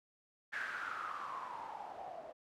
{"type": "noise with low-pass filter sweep", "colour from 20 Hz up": "blue", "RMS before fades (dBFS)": -44, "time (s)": [0.52, 2.33], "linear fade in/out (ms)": 20, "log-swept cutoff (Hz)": [1700, 630], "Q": 7.9, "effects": []}